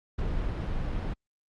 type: noise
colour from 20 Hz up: brown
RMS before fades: -30 dBFS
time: 0.18-1.14 s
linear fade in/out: 10 ms
effects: low-pass 4000 Hz 12 dB/octave + Opus 48 kbps